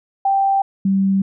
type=tone pair in turn; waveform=sine; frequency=784 / 194.03 Hz; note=G5 / G3; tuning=0 / -17 cents; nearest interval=2 octaves; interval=2417 cents; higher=first; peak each=-13 dBFS; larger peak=neither; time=0.25-0.62 / 0.85-1.22 s; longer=neither; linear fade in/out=5 ms; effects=none